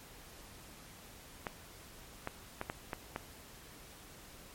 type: clicks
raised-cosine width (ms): 0.5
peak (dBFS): -21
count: 6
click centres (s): 1.468 / 2.274 / 2.614 / 2.699 / 2.932 / 3.161
effects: pink hiss -54 dBFS RMS until 4.54 s + MP3 64 kbps